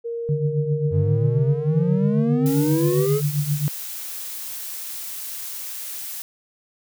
sine tone with pitch glide, 466.2 to 491.6 Hz, A#4 to B4, 0 to -8 cents, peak -25 dBFS, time 0.04-3.07 s, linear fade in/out 20 ms, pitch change +92 cents, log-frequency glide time 2.6-2.8 s
sine tone with tremolo, 146.83 Hz, D3, in tune, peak -16 dBFS, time 0.29-3.68 s, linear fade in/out 0 ms, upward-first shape triangle, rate 7.5 Hz, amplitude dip 85%
triangle exponential sweep, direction up, 91.3 to 440 Hz, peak -17 dBFS, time 0.9-3.22 s, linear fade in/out 50 ms
blue noise, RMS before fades -32 dBFS, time 2.46-6.22 s, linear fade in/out 0 ms
effects none

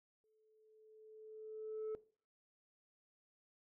sine tone with exponential growth, 434.8 Hz, A4, 21 cents flat, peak -36 dBFS, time 0.24-1.95 s, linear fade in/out 0 ms, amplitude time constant 370 ms, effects noise-tail reverb RT60 0.4 s tail -19 dB re dry + tanh soft clip ceiling -38 dBFS

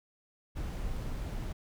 brown noise with ADSR envelope, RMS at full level -34 dBFS, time 0.55-1.53 s, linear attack 28 ms, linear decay 8 ms, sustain -2 dB, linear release 12 ms, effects none

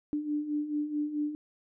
sine beating tone pair, 293.7 / 298.3 Hz, D4 / D4, 0 / +27 cents, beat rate 4.6 Hz, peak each -36 / -30 dBFS, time 0.13-1.35 s, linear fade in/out 0 ms, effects none

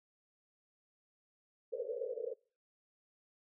white band-pass noise, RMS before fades -40 dBFS, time 1.72-2.34 s, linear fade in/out 10 ms, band 440 to 540 Hz, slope 96 dB/octave, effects noise-tail reverb RT60 0.4 s tail -25 dB re dry

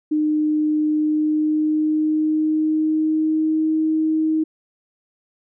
sine tone with pitch glide, 305 to 314.8 Hz, D#4 to D#4, -34 to +20 cents, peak -16 dBFS, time 0.11-4.44 s, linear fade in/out 10 ms, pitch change +54 cents, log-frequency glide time 0.9-3.74 s, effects none

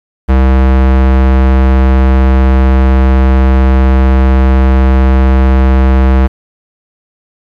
square tone, 65.41 Hz, C2, in tune, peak -5 dBFS, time 0.28-6.28 s, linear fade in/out 20 ms, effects low-pass 2000 Hz 12 dB/octave + 7-bit

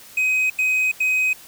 triangle tone bursts, 2520 Hz, D#7, 21 cents sharp, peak -15 dBFS, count 3, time 0.17-1.332 s, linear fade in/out 5 ms, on 330 ms, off 86 ms, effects white hiss -44 dBFS RMS until 1.47 s

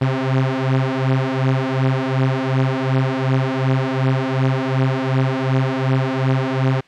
sawtooth beating tone pair, 130.6 / 133.3 Hz, C3 / C3, -3 / +33 cents, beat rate 2.7 Hz, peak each -15 dBFS, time 0.01-6.81 s, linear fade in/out 10 ms, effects white hiss -50 dBFS RMS until 6.87 s + low-pass 3000 Hz 12 dB/octave

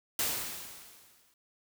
white noise with exponential decay, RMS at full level -29 dBFS, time 0.19-1.34 s, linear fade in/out 2 ms, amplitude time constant 250 ms, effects none

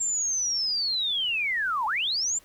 sine linear two-way sweep, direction down then up, 7459 to 830 to 7459 Hz, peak -24 dBFS, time 0-2.39 s, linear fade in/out 10 ms, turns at 1.86 s, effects pink hiss -56 dBFS RMS until 2.44 s

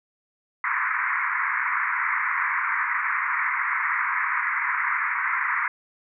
white band-pass noise, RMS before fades -25 dBFS, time 0.64-5.68 s, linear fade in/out 2 ms, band 960 to 2200 Hz, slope 96 dB/octave, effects none

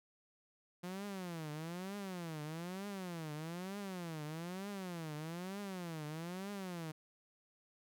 sawtooth tone with vibrato, 174.61 Hz, F3, in tune, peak -38 dBFS, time 0.83-6.92 s, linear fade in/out 10 ms, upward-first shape triangle, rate 1.1 Hz, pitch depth 290 cents each way, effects none

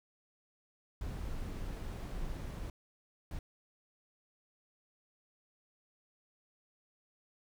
brown noise bursts at uneven times, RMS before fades -40 dBFS, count 2, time 1.01-2.7 / 3.31-3.39 s, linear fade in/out 2 ms, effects none

